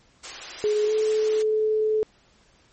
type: high-pass noise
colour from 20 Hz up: white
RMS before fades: -36 dBFS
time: 0.23-1.43 s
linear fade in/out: 10 ms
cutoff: 330 Hz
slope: 24 dB/octave
type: tone with pitch glide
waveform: sine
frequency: 422.2 to 432.3 Hz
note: G#4 to A4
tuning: +29 to -31 cents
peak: -19 dBFS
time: 0.64-2.03 s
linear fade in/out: 0 ms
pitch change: +40 cents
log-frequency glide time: 0.85-0.92 s
effects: pink hiss -59 dBFS RMS until 2.72 s + MP3 32 kbps